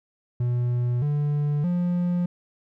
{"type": "tone with pitch steps", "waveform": "triangle", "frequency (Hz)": [121.9, 146.65, 176.42], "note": ["B2", "D3", "F3"], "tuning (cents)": [-22, -2, 18], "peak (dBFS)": -19, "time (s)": [0.4, 2.26], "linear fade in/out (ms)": 5, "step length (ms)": 620, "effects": []}